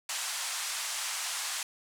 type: band-pass noise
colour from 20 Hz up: white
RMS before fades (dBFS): -35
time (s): 0.09-1.63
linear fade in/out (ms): 2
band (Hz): 780 to 9500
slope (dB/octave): 24
effects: none